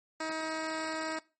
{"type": "tone", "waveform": "10% pulse", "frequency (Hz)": 317.4, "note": "D#4", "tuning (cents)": 35, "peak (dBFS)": -25, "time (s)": [0.2, 1.19], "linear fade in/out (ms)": 5, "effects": ["noise-tail reverb RT60 0.3 s tail -20 dB re dry", "MP3 32 kbps"]}